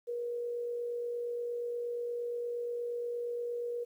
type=tone with amplitude modulation; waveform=sine; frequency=478 Hz; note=A#4; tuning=43 cents sharp; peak=-32 dBFS; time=0.07-3.85 s; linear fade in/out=20 ms; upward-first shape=sine; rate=48.5 Hz; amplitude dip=30%; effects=11-bit